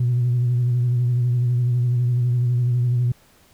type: tone with vibrato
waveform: sine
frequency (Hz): 122.3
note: B2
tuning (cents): -16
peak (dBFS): -15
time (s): 0-3.12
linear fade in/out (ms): 5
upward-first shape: sine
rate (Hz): 12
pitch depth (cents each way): 36
effects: tanh soft clip ceiling -13 dBFS + pink hiss -55 dBFS RMS until 3.53 s